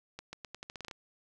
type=accelerating click train; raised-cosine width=0.2 ms; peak=-25 dBFS; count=11; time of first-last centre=0.19-0.912 s; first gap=140 ms; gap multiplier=0.84; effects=none